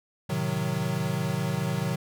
square chord, A diminished seventh, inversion none, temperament equal, 110 / 130.81 / 155.56 / 185 Hz, A2 / C3 / Eb3 / Gb3, 0 / 0 / 0 / 0 cents, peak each -36 / -32 / -31 / -32 dBFS, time 0.29-1.96 s, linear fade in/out 10 ms, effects none

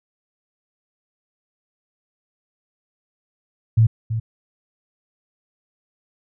sine tone with echo, 112.1 Hz, A2, 33 cents sharp, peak -10 dBFS, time 3.77-3.87 s, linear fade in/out 10 ms, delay 330 ms, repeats 1, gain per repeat -10 dB, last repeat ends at 4.2 s, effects none

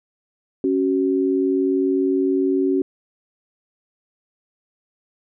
sine tone pair together, 276.5 / 376.4 Hz, C#4 / F#4, -4 / +30 cents, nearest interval perfect fourth, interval 534 cents, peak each -19 dBFS, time 0.64-2.82 s, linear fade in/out 2 ms, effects none

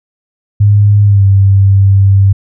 sine tone with pitch glide, 102.8 to 97.99 Hz, G#2 to G2, -17 to 0 cents, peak -3 dBFS, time 0.6-2.33 s, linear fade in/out 10 ms, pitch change -83 cents, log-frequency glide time 1.04-1.24 s, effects none

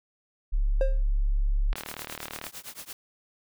sine tone, 35.09 Hz, C#1, 22 cents sharp, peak -21 dBFS, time 0.52-1.74 s, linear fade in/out 20 ms
triangle tone with exponential decay, 534 Hz, C5, 35 cents sharp, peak -19 dBFS, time 0.81-1.03 s, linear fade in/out 1 ms, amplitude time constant 46 ms
click train, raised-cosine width 0.3 ms, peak -19 dBFS, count 29, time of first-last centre 1.73-2.467 s, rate 38 Hz
white noise with tremolo, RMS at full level -38 dBFS, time 1.76-2.93 s, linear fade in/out 2 ms, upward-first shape triangle, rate 8.9 Hz, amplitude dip 100%
effects none

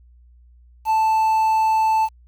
triangle tone with quantisation, 880 Hz, A5, in tune, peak -13 dBFS, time 0.85-2.09 s, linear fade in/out 50 ms, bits 7, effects added 60 Hz sine -47 dBFS peak until 2.27 s

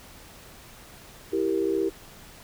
sine chord, E diminished, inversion none, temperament equal, 329.6 / 392 / 466.2 Hz, E4 / G4 / Bb4, 0 / 0 / 0 cents, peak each -27 / -25 / -30 dBFS, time 1.32-1.9 s, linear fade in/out 20 ms, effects pink hiss -48 dBFS RMS until 2.43 s

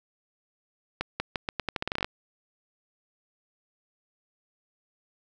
accelerating click train, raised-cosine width 0.3 ms, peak -12 dBFS, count 15, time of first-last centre 1.01-2.045 s, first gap 190 ms, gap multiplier 0.83, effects none

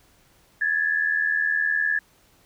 sine tone pair together, 1670 / 1749.8 Hz, G#6 / A6, +9 / -10 cents, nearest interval minor second, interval 81 cents, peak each -23 dBFS, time 0.61-1.99 s, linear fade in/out 5 ms, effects pink hiss -59 dBFS RMS until 2.45 s

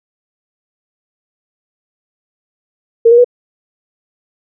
sine tone with pitch steps, 460 / 474.3 / 489 Hz, A#4 / A#4 / B4, -23 / +30 / -17 cents, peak -3 dBFS, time 3.05-3.245 s, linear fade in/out 10 ms, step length 65 ms, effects none

